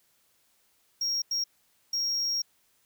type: tone bursts at uneven times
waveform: triangle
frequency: 5588 Hz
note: F8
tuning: in tune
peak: -25 dBFS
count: 3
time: 1.01-1.22 / 1.31-1.44 / 1.93-2.42 s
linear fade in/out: 5 ms
effects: white hiss -68 dBFS RMS until 2.85 s